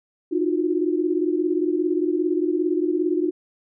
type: tone cluster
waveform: sine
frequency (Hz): 307.6 / 352.6 / 370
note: D#4 / F4 / F#4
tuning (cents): -20 / +17 / 0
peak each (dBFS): -23 / -22 / -27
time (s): 0.31-3.31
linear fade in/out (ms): 20
effects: none